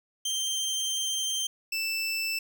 25% pulse tone pair in turn, 3147 / 2652 Hz, G7 / E7, +6 / +10 cents, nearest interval minor third, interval 296 cents, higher first, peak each -24 dBFS, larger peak neither, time 0.25-1.47 / 1.72-2.39 s, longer first, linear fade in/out 5 ms, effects none

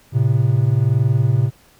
triangle tone pair together, 112.09 / 133.3 Hz, A2 / C3, +33 / +33 cents, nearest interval minor third, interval 300 cents, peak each -14 dBFS, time 0.12-1.51 s, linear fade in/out 50 ms, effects pink hiss -52 dBFS RMS until 1.79 s

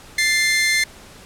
sawtooth tone pair together, 1760 / 2093 Hz, A6 / C7, 0 / 0 cents, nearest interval minor third, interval 300 cents, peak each -19 / -13 dBFS, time 0.18-0.84 s, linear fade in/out 5 ms, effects pink hiss -43 dBFS RMS until 1.25 s + low-pass 11000 Hz 12 dB/octave

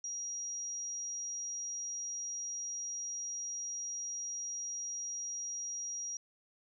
sine tone, 5720 Hz, F8, 41 cents sharp, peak -37 dBFS, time 0.04-6.17 s, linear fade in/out 2 ms, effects none

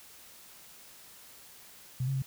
sine tone with pitch steps, 127.6 / 135.5 / 133.2 Hz, C3 / C#3 / C3, -43 / -39 / +31 cents, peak -28 dBFS, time 2-2.222 s, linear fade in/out 5 ms, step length 74 ms, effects white hiss -53 dBFS RMS until 2.26 s

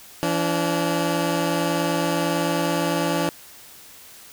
15% pulse tone pair together, 168.75 / 288.4 Hz, E3 / D4, +41 / -31 cents, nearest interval major sixth, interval 928 cents, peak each -17 dBFS, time 0.23-3.29 s, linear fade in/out 0 ms, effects white hiss -45 dBFS RMS until 4.32 s

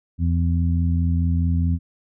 harmonic tone, 84.7 Hz, E2, 48 cents sharp, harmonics 1 / 2 / 3, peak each -18 / -24 / -28 dBFS, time 0.18-1.79 s, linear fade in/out 50 ms, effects none

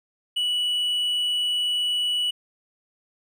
triangle tone, 2947 Hz, F#7, 8 cents flat, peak -20 dBFS, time 0.36-2.31 s, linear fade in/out 10 ms, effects none

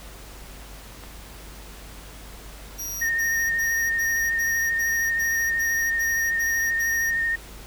click, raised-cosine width 0.5 ms, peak -27 dBFS, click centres 1.037 s
sawtooth tone bursts, 5750 Hz, F8, 50 cents sharp, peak -27 dBFS, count 11, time 2.78-7.11 s, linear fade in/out 20 ms, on 320 ms, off 81 ms
sine tone with vibrato, 1835 Hz, A#6, 28 cents flat, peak -21 dBFS, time 3.01-7.36 s, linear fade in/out 10 ms, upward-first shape sine, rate 13 Hz, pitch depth 21 cents each way
effects added 50 Hz sine -42 dBFS peak until 7.66 s + pink hiss -44 dBFS RMS until 7.66 s

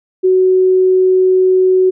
sine tone, 372.4 Hz, F#4, 11 cents sharp, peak -7 dBFS, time 0.23-1.91 s, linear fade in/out 20 ms, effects none

